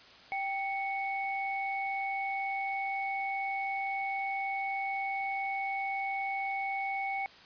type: tone pair together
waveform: sine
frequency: 783.2 / 2219 Hz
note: G5 / C#7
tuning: -2 / +1 cents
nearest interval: octave + tritone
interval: 1803 cents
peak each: -33 / -35 dBFS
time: 0.32-7.26 s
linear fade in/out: 0 ms
effects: white hiss -54 dBFS RMS until 7.45 s + resampled to 11025 Hz